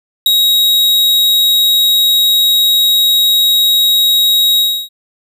45% pulse tone with ADSR envelope, 3803 Hz, A#7, 34 cents sharp, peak -5 dBFS, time 0.26-4.89 s, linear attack 3 ms, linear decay 12 ms, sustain -3 dB, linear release 300 ms, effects none

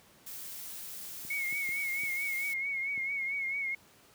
blue noise, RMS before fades -43 dBFS, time 0.26-2.54 s, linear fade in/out 10 ms
clicks, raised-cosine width 3 ms, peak -37 dBFS, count 5, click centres 1.25 / 1.526 / 1.69 / 2.035 / 2.977 s
sine tone with vibrato, 2189 Hz, C#7, 22 cents flat, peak -31 dBFS, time 1.3-3.75 s, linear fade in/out 5 ms, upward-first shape triangle, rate 4.5 Hz, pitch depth 66 cents each way
effects pink hiss -60 dBFS RMS until 4.14 s + high-pass 100 Hz 12 dB/octave

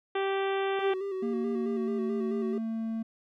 harmonic tone, 390 Hz, G4, 9 cents flat, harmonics 1 / 2 / 3 / 4 / 5 / 6 / 7 / 8 / 9, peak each -28 / -34 / -38 / -40 / -42 / -44 / -45 / -46 / -47 dBFS, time 0.15-0.94 s, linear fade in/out 5 ms
triangle tone with vibrato, 386.6 Hz, G4, 24 cents flat, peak -29 dBFS, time 0.79-2.58 s, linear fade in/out 2 ms, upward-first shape square, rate 4.6 Hz, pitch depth 45 cents each way
triangle tone with pitch glide, 233.1 to 224.6 Hz, A#3 to A3, 0 to +36 cents, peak -28 dBFS, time 1.22-3.03 s, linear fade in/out 10 ms, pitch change -64 cents, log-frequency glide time 1.58-1.97 s
effects none

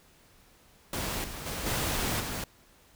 pink noise with level steps, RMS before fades -33 / -40 / -35 / -30 / -35 dBFS, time 0.93-2.44 s, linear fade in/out 2 ms, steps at 1.24 / 1.46 / 1.66 / 2.2 s, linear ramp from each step 2 ms, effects pink hiss -60 dBFS RMS until 2.95 s

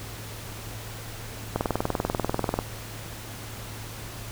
click train, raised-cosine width 1 ms, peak -10 dBFS, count 22, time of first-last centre 1.56-2.589 s, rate 20.4 Hz, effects added 109 Hz sine -40 dBFS peak until 4.31 s + pink hiss -40 dBFS RMS until 4.31 s

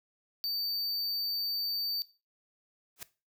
square tone, 4597 Hz, D8, 38 cents flat, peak -31 dBFS, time 0.44-2.02 s, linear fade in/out 0 ms
white noise with exponential growth, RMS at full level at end -37 dBFS, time 2.96-3.03 s, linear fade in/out 2 ms, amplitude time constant 15 ms
effects noise-tail reverb RT60 0.3 s tail -17 dB re dry

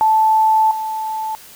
sine tone with level steps, 876 Hz, A5, 8 cents flat, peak -10 / -20 dBFS, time 0.01-1.35 s, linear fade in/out 0 ms, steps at 0.71 s, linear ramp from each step 2 ms, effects white hiss -41 dBFS RMS until 1.55 s

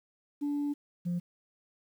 sine tone pair in turn, 289.2 / 175.11 Hz, D4 / F3, -27 / +5 cents, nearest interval major sixth, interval 868 cents, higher first, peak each -27 dBFS, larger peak neither, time 0.41-0.74 / 1.05-1.2 s, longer first, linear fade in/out 20 ms, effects tanh soft clip ceiling -27 dBFS + 10-bit

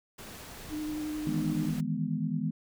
pink noise, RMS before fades -45 dBFS, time 0.18-1.81 s, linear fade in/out 10 ms
sine tone with vibrato, 304.7 Hz, D#4, 36 cents flat, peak -32 dBFS, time 0.69-1.72 s, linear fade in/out 50 ms, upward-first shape square, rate 11 Hz, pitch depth 13 cents each way
sine chord, E major seventh, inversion third, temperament equal, 155.56 / 164.81 / 207.7 / 246.9 Hz, D#3 / E3 / G#3 / B3, 0 / 0 / 0 / 0 cents, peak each -34 dBFS, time 1.27-2.51 s, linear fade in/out 2 ms
effects none

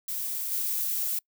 violet noise with level steps, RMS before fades -32 / -29 dBFS, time 0.08-1.19 s, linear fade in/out 5 ms, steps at 0.51 s, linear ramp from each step 10 ms, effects noise-tail reverb RT60 0.1 s tail -26 dB re dry

